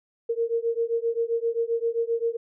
sine beating tone pair, 459 / 466.6 Hz, A#4 / A#4, -27 / +2 cents, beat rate 7.6 Hz, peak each -26 dBFS, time 0.29-2.37 s, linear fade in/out 10 ms, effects none

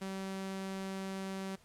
sawtooth tone, 192.2 Hz, G3, 34 cents flat, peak -34 dBFS, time 0.01-1.56 s, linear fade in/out 10 ms, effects pink hiss -64 dBFS RMS until 1.64 s + low-pass 11000 Hz 12 dB/octave

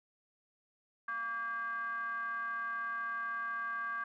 triangle ring-modulated tone, 227 Hz, A#3, 46 cents flat, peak -30 dBFS, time 1.08-4.04 s, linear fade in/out 5 ms, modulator 1380 Hz, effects none

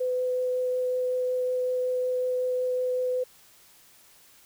sine tone with vibrato, 504 Hz, B4, 35 cents sharp, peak -24 dBFS, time 0-3.24 s, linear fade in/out 10 ms, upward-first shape triangle, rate 5.4 Hz, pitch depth 8 cents each way, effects white hiss -56 dBFS RMS until 4.45 s

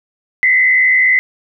sine tone with frequency modulation, 2029 Hz, B6, 46 cents sharp, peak -8 dBFS, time 0.43-1.19 s, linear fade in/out 0 ms, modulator 71.4 Hz, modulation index 0.92, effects none

